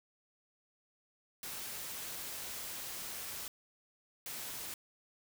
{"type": "noise bursts at uneven times", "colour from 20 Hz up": "white", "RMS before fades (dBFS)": -43, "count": 2, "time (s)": [[1.43, 3.48], [4.26, 4.74]], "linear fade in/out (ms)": 2, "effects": []}